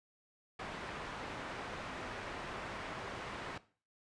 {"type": "low-pass noise", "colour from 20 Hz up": "white", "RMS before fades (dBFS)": -44, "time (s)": [0.59, 3.58], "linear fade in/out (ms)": 5, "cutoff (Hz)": 1600, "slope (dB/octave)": 12, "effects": ["noise-tail reverb RT60 0.4 s tail -17 dB re dry", "resampled to 22050 Hz"]}